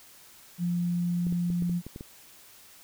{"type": "tone", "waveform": "sine", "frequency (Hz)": 174.61, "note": "F3", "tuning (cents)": 0, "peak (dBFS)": -25, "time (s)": [0.58, 1.82], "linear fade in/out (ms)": 50}
{"type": "clicks", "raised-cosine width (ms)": 3, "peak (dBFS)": -26, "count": 8, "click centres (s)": [1.268, 1.325, 1.502, 1.623, 1.696, 1.866, 1.961, 2.009]}
{"effects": ["white hiss -53 dBFS RMS until 2.83 s"]}